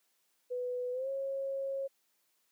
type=tone with pitch glide; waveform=sine; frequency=496.1 to 544.1 Hz; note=B4 to C#5; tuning=+8 to -32 cents; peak=-33 dBFS; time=0.5-1.88 s; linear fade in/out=20 ms; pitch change=+160 cents; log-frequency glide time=0.92-1.09 s; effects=white hiss -75 dBFS RMS until 2.51 s + high-pass 200 Hz 12 dB/octave